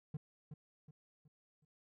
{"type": "tone with echo", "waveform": "triangle", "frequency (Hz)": 150.7, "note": "D3", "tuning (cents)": 45, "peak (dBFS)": -36, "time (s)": [0.14, 0.17], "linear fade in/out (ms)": 5, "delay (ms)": 370, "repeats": 4, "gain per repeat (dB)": -8, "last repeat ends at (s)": 1.65, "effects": []}